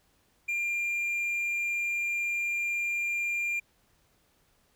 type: tone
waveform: triangle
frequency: 2394 Hz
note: D7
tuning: 33 cents sharp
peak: -26 dBFS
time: 0.48-3.6 s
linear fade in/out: 10 ms
effects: pink hiss -68 dBFS RMS until 4.75 s